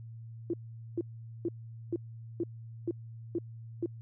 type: tone bursts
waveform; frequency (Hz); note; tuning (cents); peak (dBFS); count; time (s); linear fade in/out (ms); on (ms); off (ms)
sine; 341; F4; -41; -28; 8; 0.5-3.86; 2; 35; 440
effects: added 114 Hz sine -43 dBFS peak until 4.01 s